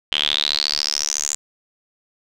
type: tone with band-pass filter sweep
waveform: sawtooth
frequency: 73.9 Hz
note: D2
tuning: 11 cents sharp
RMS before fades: -22 dBFS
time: 0.12-1.35 s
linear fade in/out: 0 ms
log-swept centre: 3100 to 7100 Hz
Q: 8.6
effects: none